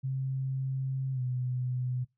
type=tone with pitch glide; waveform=sine; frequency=132.9 to 125.95 Hz; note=C3 to B2; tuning=+27 to +34 cents; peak=-29 dBFS; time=0.03-2.05 s; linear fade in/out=20 ms; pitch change=-93 cents; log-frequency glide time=1.13-1.21 s; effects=noise-tail reverb RT60 0.2 s tail -21 dB re dry